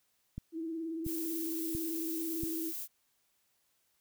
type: click train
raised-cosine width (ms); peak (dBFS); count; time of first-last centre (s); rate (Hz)
5; -27; 4; 0.38-2.435; 1.46
type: tone with vibrato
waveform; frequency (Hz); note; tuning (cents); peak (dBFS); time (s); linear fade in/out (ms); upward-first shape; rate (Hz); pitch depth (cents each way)
sine; 326.1; E4; -19; -35; 0.52-2.73; 50; sine; 18; 42
type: noise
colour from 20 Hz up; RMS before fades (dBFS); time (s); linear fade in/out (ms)
violet; -40; 1.04-2.88; 50
effects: white hiss -75 dBFS RMS until 4 s